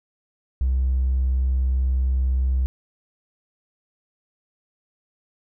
triangle tone with tanh clipping, 64.5 Hz, C2, 24 cents flat, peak -17 dBFS, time 0.61-2.66 s, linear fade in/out 0 ms, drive 1 dB, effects none

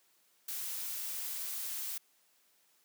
blue noise, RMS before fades -39 dBFS, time 0.48-1.98 s, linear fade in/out 5 ms, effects white hiss -70 dBFS RMS until 2.84 s + high-pass 200 Hz 12 dB/octave

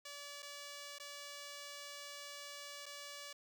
5% pulse tone with dropouts, 575 Hz, D5, 37 cents flat, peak -36 dBFS, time 0.05-3.33 s, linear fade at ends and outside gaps 5 ms, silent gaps 0.423-0.427 / 0.985-0.998 / 2.858-2.862 s, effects none

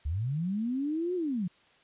sine linear two-way sweep, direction up then down, 65.41 to 370 to 164.8 Hz, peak -28 dBFS, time 0.05-1.48 s, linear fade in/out 10 ms, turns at 1.15 s, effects white hiss -62 dBFS RMS until 1.83 s + resampled to 8000 Hz

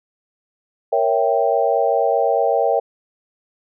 sine chord, A# diminished seventh, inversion none, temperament equal, 466.2 / 554.4 / 659.3 / 784 Hz, A#4 / C#5 / E5 / G5, 0 / 0 / 0 / 0 cents, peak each -20 dBFS, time 0.92-2.8 s, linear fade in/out 10 ms, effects none

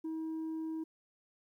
sine tone, 319.8 Hz, D#4, 48 cents sharp, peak -33 dBFS, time 0.04-0.84 s, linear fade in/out 10 ms, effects tanh soft clip ceiling -35 dBFS + 12-bit

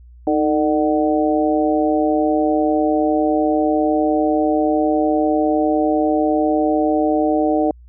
harmonic tone with a mistuned harmonic, 150.2 Hz, D3, 39 cents sharp, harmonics 2 / 3 / 4 / 5, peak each -17 / -22 / -20 / -21 dBFS, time 0.27-7.71 s, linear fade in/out 2 ms, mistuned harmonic 2, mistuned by +62 cents, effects added 60 Hz sine -40 dBFS peak until 7.88 s

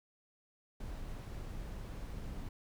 brown noise, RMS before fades -43 dBFS, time 0.8-2.49 s, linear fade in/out 5 ms, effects none

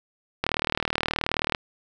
click train, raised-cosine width 0.3 ms, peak -7 dBFS, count 44, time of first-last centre 0.44-1.548 s, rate 38.8 Hz, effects none

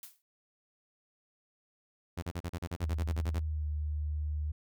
blue noise with exponential decay, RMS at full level -43 dBFS, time 0.03-0.22 s, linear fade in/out 1 ms, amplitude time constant 41 ms
sawtooth tone bursts, 86.9 Hz, F2, 8 cents flat, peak -30 dBFS, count 14, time 2.17-3.394 s, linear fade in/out 10 ms, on 54 ms, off 36 ms
sine tone with pitch glide, 77.78 to 75.26 Hz, D#2 to D2, 0 to +43 cents, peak -31 dBFS, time 2.82-4.52 s, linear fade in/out 10 ms, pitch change -57 cents, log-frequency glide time 3.46-3.66 s
effects none

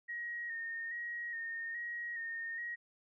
sine tone with vibrato, 1864.7 Hz, A#6, in tune, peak -38 dBFS, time 0.08-2.76 s, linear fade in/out 20 ms, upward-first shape square, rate 1.2 Hz, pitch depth 27 cents each way, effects none

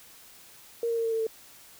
sine tone with pitch steps, 466.2 / 461.9 / 457.7 / 453.5 / 449.3 / 445.1 Hz, A#4 / A#4 / A#4 / A#4 / A4 / A4, 0 / -16 / -32 / -48 / +36 / +20 cents, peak -25 dBFS, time 0.83-1.268 s, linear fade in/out 2 ms, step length 73 ms, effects white hiss -52 dBFS RMS until 1.79 s

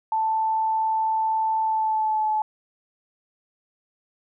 sine tone with pitch glide, 882 to 861.4 Hz, A5 to A5, +4 to -37 cents, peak -20 dBFS, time 0.12-2.42 s, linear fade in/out 2 ms, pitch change -41 cents, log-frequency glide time 1.61-2.29 s, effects none

